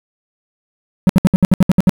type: tone bursts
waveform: triangle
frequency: 185 Hz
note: F#3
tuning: in tune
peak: -3 dBFS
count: 10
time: 1.07-1.894 s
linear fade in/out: 0 ms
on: 23 ms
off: 66 ms
effects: 7-bit